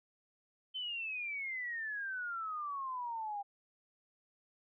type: exponential sweep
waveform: sine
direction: down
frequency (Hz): 3092 to 795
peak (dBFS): -37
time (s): 0.74-3.43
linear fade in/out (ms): 20
effects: none